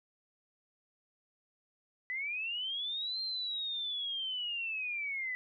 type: linear two-way sweep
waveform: sine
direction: up then down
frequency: 1975.5 to 4186 to 1975.5 Hz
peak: -34 dBFS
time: 2.1-5.35 s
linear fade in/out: 0 ms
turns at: 3.21 s
effects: none